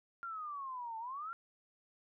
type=exponential two-way sweep; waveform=sine; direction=down then up; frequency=1398 to 880 to 1398 Hz; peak=-40 dBFS; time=0.23-1.33 s; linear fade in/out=0 ms; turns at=0.98 s; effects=none